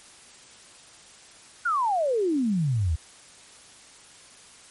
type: exponential sweep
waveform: sine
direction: down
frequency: 1480 to 73.42 Hz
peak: -21 dBFS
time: 1.65-2.96 s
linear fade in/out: 10 ms
effects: white hiss -50 dBFS RMS until 4.7 s + MP3 48 kbps